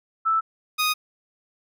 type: tone pair in turn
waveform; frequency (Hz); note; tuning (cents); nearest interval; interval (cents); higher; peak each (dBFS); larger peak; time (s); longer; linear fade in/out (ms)
sine / 15% pulse; 1318.5 / 1243.4; E6 / D#6; 0 / -2; minor second; 102; first; -18 / -14; second; 0.25-0.41 / 0.78-0.94; neither; 20
effects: none